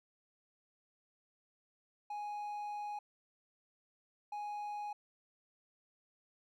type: tone bursts at uneven times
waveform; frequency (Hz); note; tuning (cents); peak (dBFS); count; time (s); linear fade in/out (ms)
triangle; 830.6; G#5; 0; -37; 2; 2.1-2.99 / 4.32-4.93; 5
effects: none